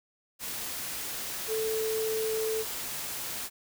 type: tone in noise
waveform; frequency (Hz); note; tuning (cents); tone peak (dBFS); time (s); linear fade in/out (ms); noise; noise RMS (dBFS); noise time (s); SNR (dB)
sine; 440; A4; 0; -28; 1.47-2.65; 50; white; -36; 0.39-3.5; +5
effects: none